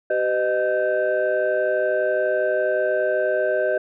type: tone cluster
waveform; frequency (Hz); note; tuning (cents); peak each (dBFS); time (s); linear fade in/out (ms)
sine; 384.7 / 505 / 617 / 1552; G4 / B4 / D#5 / G6; -33 / +39 / -15 / -18; -25 / -24 / -20 / -27; 0.1-3.78; 5
effects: tanh soft clip ceiling -11 dBFS